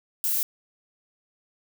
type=noise; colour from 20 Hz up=violet; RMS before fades=-25 dBFS; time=0.24-0.43 s; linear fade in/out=0 ms; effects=none